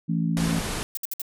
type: harmonic tone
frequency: 55.6 Hz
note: A1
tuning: 19 cents sharp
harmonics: 3 / 4 / 5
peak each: -23 / -28 / -31 dBFS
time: 0.08-0.6 s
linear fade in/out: 20 ms
type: low-pass noise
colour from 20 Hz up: pink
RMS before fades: -30 dBFS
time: 0.37-0.83 s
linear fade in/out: 0 ms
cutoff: 12000 Hz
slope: 96 dB/octave
type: noise bursts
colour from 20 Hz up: violet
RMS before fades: -29 dBFS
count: 4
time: 0.95-1.218 s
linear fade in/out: 2 ms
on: 22 ms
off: 60 ms
effects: none